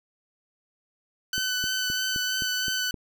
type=tone with vibrato; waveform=15% pulse; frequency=1509 Hz; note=F#6; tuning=34 cents sharp; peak=-19 dBFS; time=1.33-2.91 s; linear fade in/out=2 ms; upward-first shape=sine; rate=3.1 Hz; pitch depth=15 cents each way
type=click train; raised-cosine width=3 ms; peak=-24 dBFS; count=7; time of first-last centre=1.38-2.942 s; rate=3.84 Hz
effects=none

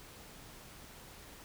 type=silence; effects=pink hiss -53 dBFS RMS until 1.44 s

